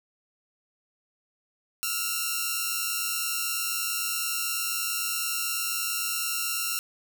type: tone cluster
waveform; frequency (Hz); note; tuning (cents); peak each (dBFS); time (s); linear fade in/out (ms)
5% pulse; 1314 / 1413 / 2757; E6 / F6 / F7; -6 / +20 / -23; -21; 1.83-6.79; 0
effects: none